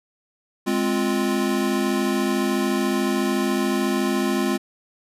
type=chord; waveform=square; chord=F minor; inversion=first; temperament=equal; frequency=207.7 / 261.6 / 349.2 Hz; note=Ab3 / C4 / F4; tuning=0 / 0 / 0 cents; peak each=-25 dBFS; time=0.66-4.58 s; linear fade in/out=20 ms; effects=resampled to 32000 Hz